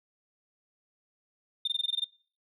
sine tone bursts, 3620 Hz, A7, 48 cents sharp, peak -24 dBFS, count 9, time 1.65-2.044 s, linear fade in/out 5 ms, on 26 ms, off 20 ms, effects noise-tail reverb RT60 0.4 s tail -20 dB re dry + tanh soft clip ceiling -23 dBFS

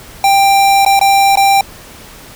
square tone with dropouts, 789 Hz, G5, 11 cents sharp, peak -7 dBFS, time 0.24-1.61 s, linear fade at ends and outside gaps 2 ms, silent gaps 0.85-0.862 / 0.993-1.012 / 1.356-1.372 s, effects pink hiss -35 dBFS RMS until 2.35 s

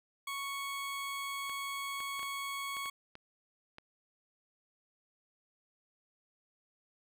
20% pulse tone, 1108.7 Hz, C#6, in tune, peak -32 dBFS, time 0.27-2.9 s, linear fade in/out 5 ms
clicks, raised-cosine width 0.3 ms, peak -32 dBFS, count 8, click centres 1.496 / 2.004 / 2.194 / 2.23 / 2.768 / 2.858 / 3.154 / 3.784 s
effects none

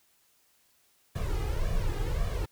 brown noise with flanger, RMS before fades -29 dBFS, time 1.15-2.46 s, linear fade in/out 10 ms, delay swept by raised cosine 1.7 to 2.47 ms, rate 1.8 Hz, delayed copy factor +0.8, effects white hiss -67 dBFS RMS until 2.51 s

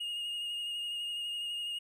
triangle tone with vibrato, 2853 Hz, F7, 36 cents sharp, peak -33 dBFS, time 0-1.79 s, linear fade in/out 10 ms, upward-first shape sine, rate 12 Hz, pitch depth 18 cents each way, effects none

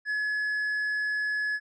triangle tone with tanh clipping, 1700 Hz, G#6, 40 cents sharp, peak -27 dBFS, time 0.05-1.6 s, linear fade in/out 50 ms, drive 8 dB, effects none

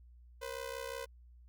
sawtooth ring-modulated tone, 505 Hz, B4, 39 cents sharp, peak -33 dBFS, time 0.41-1.06 s, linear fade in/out 20 ms, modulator 32.8 Hz, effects added 60 Hz sine -55 dBFS peak until 1.48 s + Opus 48 kbps

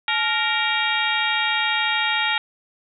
harmonic tone with a mistuned harmonic, 466.2 Hz, A#4, in tune, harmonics 2 / 3 / 4 / 5 / 6 / 7 / 8, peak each -26 / -27 / -26 / -25 / -29 / -28 / -28 dBFS, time 0.08-2.38 s, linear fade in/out 2 ms, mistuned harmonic 2, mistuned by -140 cents, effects none

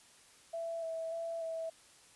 sine tone with vibrato, 659.3 Hz, E5, in tune, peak -36 dBFS, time 0.53-1.7 s, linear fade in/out 10 ms, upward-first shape square, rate 1.7 Hz, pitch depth 17 cents each way, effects white hiss -61 dBFS RMS until 2.15 s + resampled to 24000 Hz

